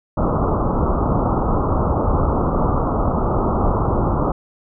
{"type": "low-pass noise", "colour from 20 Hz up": "pink", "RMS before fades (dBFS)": -18, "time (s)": [0.17, 4.32], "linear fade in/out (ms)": 5, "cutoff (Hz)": 1300, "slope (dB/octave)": 96, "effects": []}